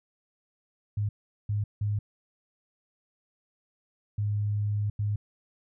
sine tone bursts at uneven times, 103.83 Hz, G#2, in tune, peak -25 dBFS, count 5, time 0.97-1.09 / 1.49-1.64 / 1.81-1.99 / 4.18-4.9 / 4.99-5.16 s, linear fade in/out 5 ms, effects none

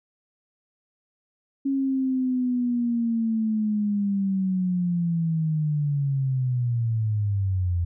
sine linear sweep, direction down, 274.9 to 84.7 Hz, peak -21 dBFS, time 1.65-7.85 s, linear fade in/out 10 ms, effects none

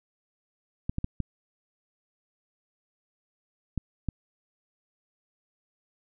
clicks, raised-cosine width 5 ms, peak -16 dBFS, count 6, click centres 0.895 / 0.984 / 1.044 / 1.203 / 3.777 / 4.087 s, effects none

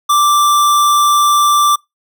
square tone, 1174.7 Hz, D6, in tune, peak -9 dBFS, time 0.09-1.76 s, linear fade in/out 10 ms, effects noise-tail reverb RT60 0.2 s tail -26 dB re dry

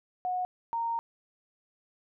sine tone pair in turn, 730 / 925.2 Hz, F#5 / A#5, -24 / -13 cents, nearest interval major third, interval 411 cents, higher second, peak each -28 dBFS, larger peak neither, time 0.25-0.45 / 0.73-0.99 s, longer second, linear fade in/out 0 ms, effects none

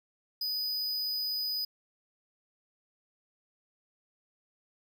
square tone, 4978 Hz, D#8, in tune, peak -31 dBFS, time 0.41-1.65 s, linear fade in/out 5 ms, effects none

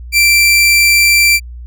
sawtooth tone, 2349 Hz, D7, in tune, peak -3 dBFS, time 0.12-1.4 s, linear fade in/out 50 ms, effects added 60 Hz sine -26 dBFS peak until 1.66 s

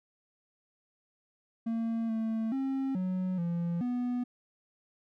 triangle tone with pitch steps, 227.8 / 223 / 268.4 / 184.9 / 171.1 / 245.9 Hz, A#3 / A3 / C4 / F#3 / F3 / B3, -40 / +23 / +44 / -1 / -35 / -7 cents, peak -27 dBFS, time 1.66-4.24 s, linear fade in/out 10 ms, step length 430 ms, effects none

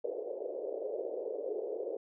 white band-pass noise, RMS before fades -38 dBFS, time 0.04-1.97 s, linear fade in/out 5 ms, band 390 to 550 Hz, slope 48 dB/octave, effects none

